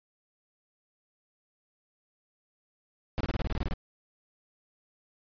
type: noise bursts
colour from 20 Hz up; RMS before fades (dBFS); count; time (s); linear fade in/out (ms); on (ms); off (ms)
brown; -29; 11; 3.18-3.737; 0; 27; 26
effects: resampled to 11025 Hz